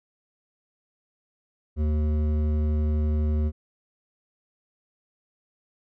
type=tone with hard clipping; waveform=sine; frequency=76 Hz; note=D#2; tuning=40 cents flat; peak=-23 dBFS; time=1.76-3.52 s; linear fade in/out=50 ms; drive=11 dB; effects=none